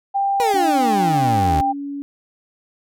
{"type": "tone", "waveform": "sine", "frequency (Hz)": 792, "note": "G5", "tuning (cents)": 18, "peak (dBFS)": -16, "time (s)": [0.14, 1.73], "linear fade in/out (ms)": 20}
{"type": "exponential sweep", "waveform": "30% pulse", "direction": "down", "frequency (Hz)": [495.7, 71.3], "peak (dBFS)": -16, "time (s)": [0.4, 1.61], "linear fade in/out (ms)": 0}
{"type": "tone with pitch glide", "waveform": "sine", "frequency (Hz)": [293.7, 282.7], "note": ["D4", "C#4"], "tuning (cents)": [0, 34], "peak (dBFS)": -25, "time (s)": [0.54, 2.02], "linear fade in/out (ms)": 0, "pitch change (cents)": -66, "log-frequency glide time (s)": [1, 1.45]}
{"effects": []}